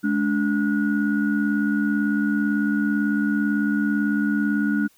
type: tone cluster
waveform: sine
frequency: 211.1 / 289.1 / 1453 Hz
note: G#3 / D4 / F#6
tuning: +29 / -27 / -32 cents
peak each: -21 / -22 / -28 dBFS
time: 0.03-4.88 s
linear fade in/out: 20 ms
effects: tanh soft clip ceiling -10 dBFS + white hiss -59 dBFS RMS until 4.97 s